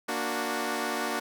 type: chord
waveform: 10% pulse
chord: Bb augmented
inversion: none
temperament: equal with one note detuned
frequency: 233.1 / 293.7 / 368.7 Hz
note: Bb3 / D4 / F#4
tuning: 0 / 0 / -6 cents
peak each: -25 dBFS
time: 0.08-1.2 s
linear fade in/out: 10 ms
effects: none